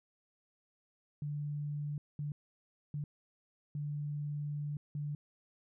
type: tone bursts at uneven times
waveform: sine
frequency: 146.83 Hz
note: D3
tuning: in tune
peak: -35 dBFS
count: 5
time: 1.22-1.98 / 2.19-2.32 / 2.94-3.04 / 3.75-4.77 / 4.95-5.15 s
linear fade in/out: 2 ms
effects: none